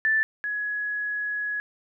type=tone pair in turn; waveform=sine; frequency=1760 / 1680.2 Hz; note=A6 / G#6; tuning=0 / +20 cents; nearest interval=minor second; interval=80 cents; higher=first; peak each=-19 / -26 dBFS; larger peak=first; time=0.05-0.23 / 0.44-1.6 s; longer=second; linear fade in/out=0 ms; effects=none